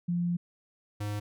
sine / square tone pair in turn, 174 / 103.85 Hz, F3 / G#2, -6 / 0 cents, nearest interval major sixth, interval 894 cents, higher first, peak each -26 / -32 dBFS, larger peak first, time 0.08-0.37 / 1-1.2 s, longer first, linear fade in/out 10 ms, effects none

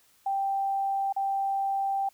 sine tone with dropouts, 785 Hz, G5, 2 cents sharp, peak -25 dBFS, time 0.26-2.09 s, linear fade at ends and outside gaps 5 ms, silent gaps 1.126-1.163 s, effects white hiss -63 dBFS RMS until 2.13 s

